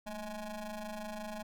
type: ring-modulated tone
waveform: 25% pulse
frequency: 207.6 Hz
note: G#3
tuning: in tune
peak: -33 dBFS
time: 0.06-1.43 s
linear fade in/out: 10 ms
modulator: 428 Hz
effects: none